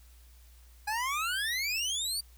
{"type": "exponential sweep", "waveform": "25% pulse", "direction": "up", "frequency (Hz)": [818, 4699], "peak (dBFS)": -26, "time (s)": [0.87, 2.21], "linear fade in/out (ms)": 10, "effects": ["added 60 Hz sine -53 dBFS peak until 2.37 s", "white hiss -63 dBFS RMS until 2.37 s"]}